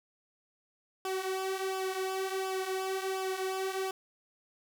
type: tone with flanger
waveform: sawtooth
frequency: 380 Hz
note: F#4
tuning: 46 cents sharp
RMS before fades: -34 dBFS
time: 1.05-3.91 s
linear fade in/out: 2 ms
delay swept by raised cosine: 0.48 to 4.78 ms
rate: 1.4 Hz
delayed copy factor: -0.65
effects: none